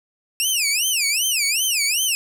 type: tone with vibrato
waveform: 15% pulse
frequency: 2637 Hz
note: E7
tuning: in tune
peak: -11 dBFS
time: 0.4-2.15 s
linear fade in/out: 0 ms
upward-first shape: sine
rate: 2.6 Hz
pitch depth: 290 cents each way
effects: none